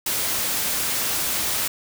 white noise, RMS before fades -24 dBFS, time 0.06-1.68 s, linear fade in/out 5 ms, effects none

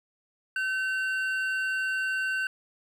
triangle tone pair together, 1531 / 2760 Hz, G6 / F7, -41 / -21 cents, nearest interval minor seventh, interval 1020 cents, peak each -25 / -34 dBFS, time 0.56-2.47 s, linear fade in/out 2 ms, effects none

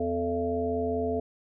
harmonic tone with a mistuned harmonic, 84.7 Hz, E2, 48 cents sharp, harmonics 1 / 3 / 5 / 7 / 8, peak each -36 / -32 / -29 / -40 / -32 dBFS, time 0-1.2 s, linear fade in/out 5 ms, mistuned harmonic 5, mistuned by +59 cents, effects none

